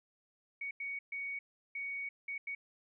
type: tone bursts at uneven times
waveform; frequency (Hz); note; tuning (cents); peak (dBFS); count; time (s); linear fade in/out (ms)
sine; 2236; C#7; +14; -37; 6; 0.61-0.71 / 0.8-0.99 / 1.12-1.39 / 1.75-2.09 / 2.28-2.38 / 2.47-2.55; 5
effects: none